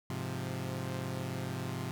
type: chord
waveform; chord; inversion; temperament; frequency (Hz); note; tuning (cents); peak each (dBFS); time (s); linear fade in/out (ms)
sawtooth; F minor; first; equal; 103.83 / 130.81 / 174.61; Ab2 / C3 / F3; 0 / 0 / 0; -37 / -34 / -37; 0.1-1.91; 0
effects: none